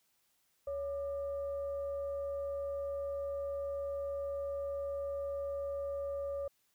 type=tone with frequency modulation; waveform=sine; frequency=560 Hz; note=C#5; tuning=18 cents sharp; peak=-35 dBFS; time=0.67-6.48 s; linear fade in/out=5 ms; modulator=633 Hz; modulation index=0.28; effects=white hiss -75 dBFS RMS until 6.74 s